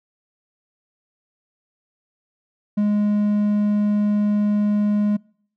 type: tone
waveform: triangle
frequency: 207.7 Hz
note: G#3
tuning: in tune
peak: -14 dBFS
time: 2.77-5.17 s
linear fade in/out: 10 ms
effects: noise-tail reverb RT60 0.6 s tail -26 dB re dry